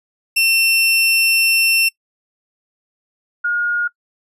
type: tone pair in turn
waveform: sawtooth / sine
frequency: 2700 / 1430.3 Hz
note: E7 / F6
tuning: +41 / +41 cents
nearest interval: major seventh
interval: 1100 cents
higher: first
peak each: -9 / -15 dBFS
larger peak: first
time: 0.36-1.89 / 3.44-3.88 s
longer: first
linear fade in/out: 10 ms
effects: noise-tail reverb RT60 0.1 s tail -25 dB re dry + resampled to 32000 Hz